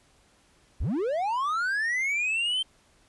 triangle linear sweep, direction up, 30.7 to 3136 Hz, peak -23 dBFS, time 0.8-2.63 s, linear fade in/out 10 ms, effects pink hiss -62 dBFS RMS until 3.08 s + resampled to 24000 Hz

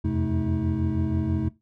triangle tone cluster, 84.5 / 90.7 / 130.4 / 216.9 / 318.5 Hz, E2 / F#2 / C3 / A3 / D#4, +43 / -34 / -5 / -25 / +41 cents, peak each -27 dBFS, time 0.04-1.49 s, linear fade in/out 10 ms, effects noise-tail reverb RT60 0.2 s tail -17 dB re dry

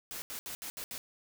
white noise bursts at uneven times, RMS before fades -41 dBFS, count 6, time 0.11-0.22 / 0.3-0.39 / 0.46-0.55 / 0.62-0.7 / 0.77-0.84 / 0.91-0.98 s, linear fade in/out 0 ms, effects none

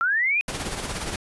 sine linear sweep, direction up, 1328 to 2519 Hz, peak -19 dBFS, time 0.01-0.41 s, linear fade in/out 0 ms
pink noise with tremolo, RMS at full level -28 dBFS, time 0.48-1.16 s, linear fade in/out 2 ms, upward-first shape sine, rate 17 Hz, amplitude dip 50%
effects resampled to 24000 Hz

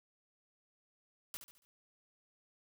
white noise with echo, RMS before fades -44 dBFS, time 1.34-1.37 s, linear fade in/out 0 ms, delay 70 ms, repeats 4, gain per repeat -8 dB, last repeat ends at 1.65 s, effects none

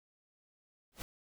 pink noise with exponential growth, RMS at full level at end -39 dBFS, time 0.92-1.02 s, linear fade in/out 0 ms, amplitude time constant 21 ms, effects none

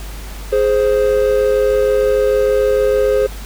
triangle tone pair together, 417.2 / 523.8 Hz, G#4 / C5, +8 / +2 cents, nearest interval major third, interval 394 cents, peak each -12 dBFS, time 0.52-3.27 s, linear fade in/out 10 ms, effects added 50 Hz sine -27 dBFS peak until 3.45 s + pink hiss -35 dBFS RMS until 3.45 s

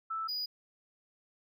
sine / triangle tone pair in turn, 1318.5 / 4921 Hz, E6 / D#8, 0 / -20 cents, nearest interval octave + major seventh, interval 2280 cents, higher second, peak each -33 / -32 dBFS, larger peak second, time 0.1-0.28 / 0.28-0.46 s, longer neither, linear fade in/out 10 ms, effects none

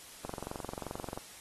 click train, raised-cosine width 1 ms, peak -25 dBFS, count 22, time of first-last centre 0.25-1.175 s, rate 22.7 Hz, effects white hiss -51 dBFS RMS until 1.4 s + AAC 32 kbps

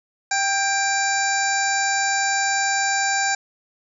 harmonic tone with a mistuned harmonic, 785 Hz, G5, 2 cents sharp, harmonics 1 / 2 / 3 / 5 / 6 / 7 / 8 / 9, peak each -23 / -23 / -29 / -34 / -32 / -33 / -34 / -26 dBFS, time 0.31-3.35 s, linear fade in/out 5 ms, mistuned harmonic 2, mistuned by +26 cents, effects none

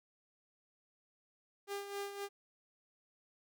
sawtooth tone with tremolo, 401.3 Hz, G4, 41 cents sharp, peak -34 dBFS, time 1.67-2.29 s, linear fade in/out 50 ms, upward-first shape sine, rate 3.8 Hz, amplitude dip 60%, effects none

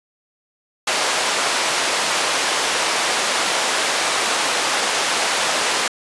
pink band-pass noise, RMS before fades -20 dBFS, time 0.87-5.88 s, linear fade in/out 5 ms, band 600 to 8400 Hz, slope 12 dB/octave, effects resampled to 24000 Hz

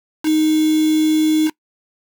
sine tone with quantisation, 311.1 Hz, D#4, in tune, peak -12 dBFS, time 0.23-1.51 s, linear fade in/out 50 ms, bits 4, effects noise-tail reverb RT60 0.1 s tail -23 dB re dry

